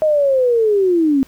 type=linear sweep; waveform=sine; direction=down; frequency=630 to 260.8 Hz; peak=-11 dBFS; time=0.02-1.23 s; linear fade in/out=0 ms; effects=pink hiss -49 dBFS RMS until 1.27 s